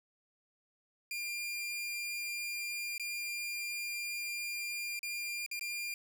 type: tone with dropouts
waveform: sawtooth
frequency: 2399 Hz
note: D7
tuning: 36 cents sharp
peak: -33 dBFS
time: 1.11-5.94 s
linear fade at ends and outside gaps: 2 ms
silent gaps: 2.98-2.997 / 4.992-5.03 / 5.463-5.513 / 5.594-5.61 s
effects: 11-bit